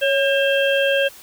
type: harmonic tone with a mistuned harmonic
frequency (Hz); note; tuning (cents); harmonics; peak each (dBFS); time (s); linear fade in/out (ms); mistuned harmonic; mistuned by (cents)
536; C5; +42; 1 / 3 / 5 / 6; -17 / -22 / -24 / -25; 0.01-1.09; 20; 1; +59
effects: white hiss -43 dBFS RMS until 1.22 s